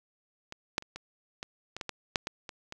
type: clicks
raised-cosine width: 0.2 ms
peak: -23 / -10 / -29 / -23 / -20 / -21 / -18 / -17 / -8 / -16 / -23 / -23 dBFS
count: 12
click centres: 0.524 / 0.781 / 0.824 / 0.96 / 1.429 / 1.766 / 1.812 / 1.893 / 2.158 / 2.271 / 2.492 / 2.724 s
effects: none